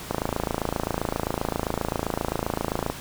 click train, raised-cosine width 1 ms, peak -10 dBFS, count 78, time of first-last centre 0.11-2.9 s, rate 27.6 Hz, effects pink hiss -38 dBFS RMS until 3 s

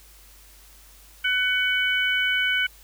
harmonic tone, 750 Hz, F#5, 23 cents sharp, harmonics 2 / 3 / 4, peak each -23 / -25 / -26 dBFS, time 1.24-2.67 s, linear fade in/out 10 ms, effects added 50 Hz sine -51 dBFS peak until 2.83 s + white hiss -52 dBFS RMS until 2.83 s

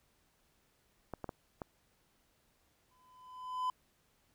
clicks, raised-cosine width 1 ms, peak -26 dBFS, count 4, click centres 1.137 / 1.243 / 1.292 / 1.618 s
triangle tone with exponential growth, 1010 Hz, B5, 39 cents sharp, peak -28 dBFS, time 2.91-3.7 s, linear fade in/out 2 ms, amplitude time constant 170 ms
effects pink hiss -73 dBFS RMS until 4.34 s

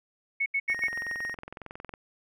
sine tone bursts, 2206 Hz, C#7, 9 cents flat, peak -24 dBFS, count 4, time 0.4-0.878 s, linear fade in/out 10 ms, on 61 ms, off 78 ms
triangle tone with tremolo, 1864.7 Hz, A#6, in tune, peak -28 dBFS, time 0.68-1.35 s, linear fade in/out 20 ms, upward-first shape triangle, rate 7.5 Hz, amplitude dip 35%
click train, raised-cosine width 0.5 ms, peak -25 dBFS, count 28, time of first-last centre 0.7-1.939 s, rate 21.8 Hz
effects none

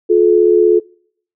sine tone pair together, 354.6 / 430.8 Hz, F4 / A4, +26 / -37 cents, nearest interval minor third, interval 337 cents, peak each -10 dBFS, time 0.09-0.8 s, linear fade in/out 20 ms, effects noise-tail reverb RT60 0.6 s tail -24 dB re dry

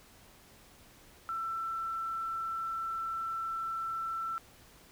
sine tone, 1337 Hz, E6, 24 cents sharp, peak -33 dBFS, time 1.29-4.38 s, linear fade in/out 0 ms, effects pink hiss -58 dBFS RMS until 4.91 s

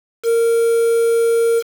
triangle tone with quantisation, 462 Hz, A#4, 16 cents flat, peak -10 dBFS, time 0.23-1.63 s, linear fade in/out 50 ms, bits 5, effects none

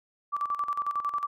sine tone with tremolo, 1163 Hz, D6, 17 cents flat, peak -25 dBFS, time 0.32-1.27 s, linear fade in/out 20 ms, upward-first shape square, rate 11 Hz, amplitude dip 70%, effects none

